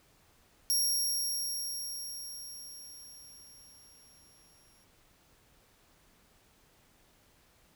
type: tone with exponential decay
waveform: 20% pulse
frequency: 5588 Hz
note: F8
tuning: in tune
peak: -20 dBFS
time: 0.7-4.84 s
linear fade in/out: 0 ms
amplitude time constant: 900 ms
effects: pink hiss -65 dBFS RMS until 7.75 s